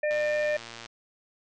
harmonic tone, 601 Hz, D5, 40 cents sharp, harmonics 1 / 3 / 4, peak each -24 / -32 / -37 dBFS, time 0.03-0.57 s, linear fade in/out 5 ms
click train, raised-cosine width 0.2 ms, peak -23 dBFS, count 88, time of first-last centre 0.11-0.86 s, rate 116 Hz
effects MP3 64 kbps

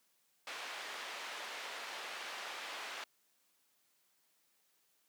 white band-pass noise, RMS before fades -45 dBFS, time 0.47-3.04 s, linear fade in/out 2 ms, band 540 to 2900 Hz, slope 12 dB/octave, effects white hiss -75 dBFS RMS until 5.08 s + high-pass 150 Hz 12 dB/octave

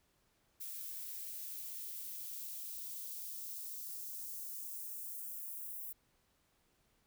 violet noise with high-pass filter sweep, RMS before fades -45 dBFS, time 0.6-5.93 s, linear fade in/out 10 ms, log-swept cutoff 1300 to 11000 Hz, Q 0.98, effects pink hiss -75 dBFS RMS until 7.06 s

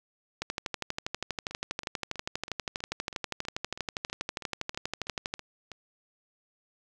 two click trains, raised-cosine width 0.2 ms, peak -24 / -14 dBFS, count 14 / 62, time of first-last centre 1.51-5.717 / 0.42-5.339 s, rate 3.09 / 12.4 Hz, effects none

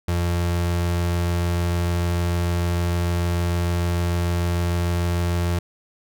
35% pulse tone, 86.7 Hz, F2, 12 cents flat, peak -18 dBFS, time 0.08-5.59 s, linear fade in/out 5 ms, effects none

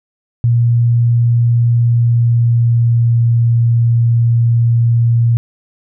sine tone with pitch glide, 118.4 to 117.18 Hz, A#2 to A#2, +27 to +9 cents, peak -8 dBFS, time 0.44-5.37 s, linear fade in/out 0 ms, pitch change -18 cents, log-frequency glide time 1.75-3.26 s, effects none

